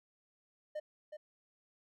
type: tone with echo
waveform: triangle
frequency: 607 Hz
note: D#5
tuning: 43 cents flat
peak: -35 dBFS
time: 0.75-0.8 s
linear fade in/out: 10 ms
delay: 370 ms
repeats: 1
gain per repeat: -7 dB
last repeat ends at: 1.17 s
effects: none